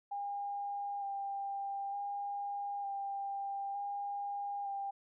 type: tone with vibrato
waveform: sine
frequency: 801 Hz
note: G5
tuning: 37 cents sharp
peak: -36 dBFS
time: 0.11-4.91 s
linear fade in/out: 10 ms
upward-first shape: square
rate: 0.55 Hz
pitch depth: 14 cents each way
effects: none